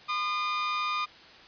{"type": "tone pair together", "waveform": "sawtooth", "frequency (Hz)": [1023.4, 1217], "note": ["C6", "D#6"], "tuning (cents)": [-39, -39], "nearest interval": "minor third", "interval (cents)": 300, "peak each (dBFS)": [-34, -24], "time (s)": [0.08, 1.06], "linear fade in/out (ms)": 20, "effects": ["white hiss -51 dBFS RMS until 1.47 s", "resampled to 11025 Hz"]}